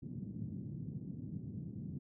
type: band-pass noise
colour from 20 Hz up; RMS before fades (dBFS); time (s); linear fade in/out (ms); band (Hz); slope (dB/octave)
pink; -44; 0.02-1.99; 10; 110 to 240; 24
effects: none